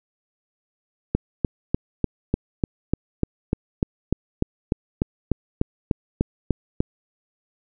click train, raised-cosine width 3 ms, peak -6 dBFS, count 20, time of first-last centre 1.15-6.805 s, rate 3.36 Hz, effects none

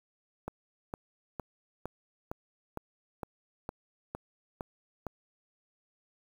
click train, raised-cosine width 1 ms, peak -22 dBFS, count 11, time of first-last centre 0.48-5.067 s, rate 2.18 Hz, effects 8-bit

